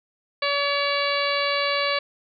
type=harmonic tone with a mistuned harmonic; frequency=569 Hz; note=C#5; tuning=45 cents sharp; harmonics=1 / 2 / 3 / 4 / 5 / 6 / 7 / 8; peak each=-26 / -27 / -31 / -28 / -31 / -34 / -31 / -32 dBFS; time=0.42-1.99 s; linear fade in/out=5 ms; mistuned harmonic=5; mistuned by=-32 cents; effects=none